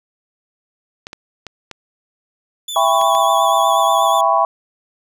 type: clicks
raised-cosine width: 0.2 ms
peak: -14 dBFS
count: 6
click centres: 1.069 / 1.131 / 1.467 / 1.713 / 3.014 / 3.151 s
type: tone with vibrato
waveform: sawtooth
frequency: 3441 Hz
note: A7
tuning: 39 cents flat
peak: -21 dBFS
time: 2.68-4.21 s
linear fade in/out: 5 ms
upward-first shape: sine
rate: 8.3 Hz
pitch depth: 46 cents each way
type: chord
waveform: sine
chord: C# half-diminished seventh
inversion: first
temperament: just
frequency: 665.2 / 798.3 / 997.9 / 1108.7 Hz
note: E5 / G5 / B5 / C#6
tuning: +16 / +31 / +18 / 0 cents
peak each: -17 dBFS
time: 2.76-4.45 s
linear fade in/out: 2 ms
effects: none